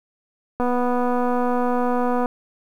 click train, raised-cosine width 1 ms, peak -10 dBFS, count 409, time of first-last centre 0.6-2.259 s, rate 246 Hz, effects 8-bit

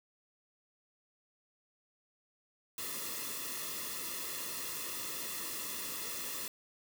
white noise with comb filter, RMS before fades -40 dBFS, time 2.78-6.48 s, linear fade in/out 2 ms, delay 1.3 ms, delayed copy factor -0.8, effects none

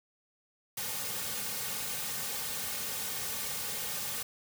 white noise with comb filter, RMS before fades -36 dBFS, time 0.77-4.23 s, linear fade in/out 5 ms, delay 3 ms, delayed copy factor -0.8, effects none

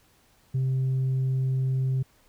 sine tone with tanh clipping, 131.3 Hz, C3, 6 cents sharp, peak -23 dBFS, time 0.54-2.03 s, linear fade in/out 10 ms, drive 1 dB, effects pink hiss -62 dBFS RMS until 2.28 s

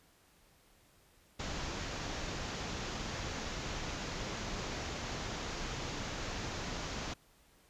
pink low-pass noise, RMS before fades -40 dBFS, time 1.39-7.14 s, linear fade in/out 10 ms, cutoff 7100 Hz, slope 96 dB/octave, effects pink hiss -66 dBFS RMS until 7.69 s + resampled to 32000 Hz

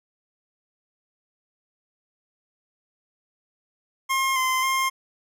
25% pulse tone with pitch steps, 1068 / 1037 / 1061 Hz, C6 / C6 / C6, +35 / -16 / +24 cents, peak -17 dBFS, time 4.09-4.9 s, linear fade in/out 20 ms, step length 270 ms, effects none

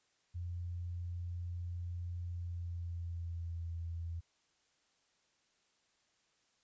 sine tone with pitch glide, 87.31 to 83.95 Hz, F2 to E2, 0 to +32 cents, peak -38 dBFS, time 0.34-4.21 s, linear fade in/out 20 ms, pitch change -68 cents, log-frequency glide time 2.26-3.68 s, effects white hiss -75 dBFS RMS until 6.63 s + resampled to 16000 Hz

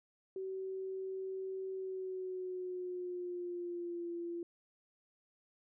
sine tone with pitch glide, 380.4 to 342.8 Hz, F#4 to F4, +48 to -32 cents, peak -38 dBFS, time 0.36-4.43 s, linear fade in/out 2 ms, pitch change -180 cents, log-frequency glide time 1.72-4.11 s, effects none

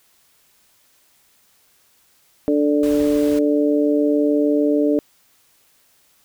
harmonic tone, 146.83 Hz, D3, in tune, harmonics 2 / 3 / 4, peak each -16 / -20 / -22 dBFS, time 2.48-4.99 s, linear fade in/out 0 ms
pink noise, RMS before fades -35 dBFS, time 2.83-3.39 s, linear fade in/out 2 ms
effects white hiss -58 dBFS RMS until 6.24 s

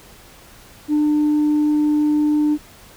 sine tone, 299.5 Hz, D4, 34 cents sharp, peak -12 dBFS, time 0.88-2.58 s, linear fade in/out 50 ms, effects tanh soft clip ceiling -12 dBFS + pink hiss -45 dBFS RMS until 2.96 s

